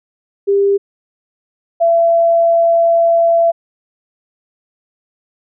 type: tone pair in turn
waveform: sine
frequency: 398.7 / 672.7 Hz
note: G4 / E5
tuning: +29 / +35 cents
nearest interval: major sixth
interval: 906 cents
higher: second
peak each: -9 / -8 dBFS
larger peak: second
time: 0.47-0.78 / 1.8-3.52 s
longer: second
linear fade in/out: 20 ms
effects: none